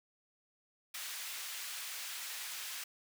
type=high-pass noise; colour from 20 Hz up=pink; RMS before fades=-43 dBFS; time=0.94-2.84 s; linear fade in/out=5 ms; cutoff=1900 Hz; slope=12 dB/octave; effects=none